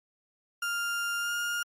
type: tone with pitch glide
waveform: 35% pulse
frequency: 1399 to 1415.3 Hz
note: F6 to F6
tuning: +3 to +23 cents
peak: -27 dBFS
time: 0.62-1.63 s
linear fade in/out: 5 ms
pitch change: +20 cents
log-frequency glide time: 1.2-1.32 s
effects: MP3 64 kbps